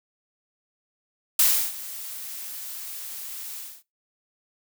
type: noise with ADSR envelope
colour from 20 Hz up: blue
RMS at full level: -17 dBFS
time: 1.39-3.83 s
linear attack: 4 ms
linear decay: 320 ms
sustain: -19 dB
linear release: 250 ms
effects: noise-tail reverb RT60 0.2 s tail -20 dB re dry